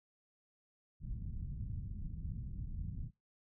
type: low-pass noise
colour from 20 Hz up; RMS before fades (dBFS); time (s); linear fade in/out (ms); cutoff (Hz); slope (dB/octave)
pink; -42; 1-3.11; 50; 170; 24
effects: noise-tail reverb RT60 0.2 s tail -21 dB re dry